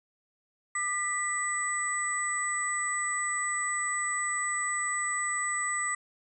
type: tone cluster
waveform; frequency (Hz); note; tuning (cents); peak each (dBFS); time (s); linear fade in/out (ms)
sine; 1204 / 1966 / 7950; D6 / B6 / B8; +43 / -8 / +10; -33 / -31 / -33; 0.75-5.95; 5
effects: none